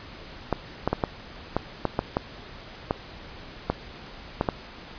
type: clicks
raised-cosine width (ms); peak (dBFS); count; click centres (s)
1; -8; 12; 0.527 / 0.876 / 0.93 / 1.038 / 1.566 / 1.853 / 1.991 / 2.169 / 2.909 / 3.7 / 4.411 / 4.488
effects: pink hiss -43 dBFS RMS until 4.98 s + resampled to 11025 Hz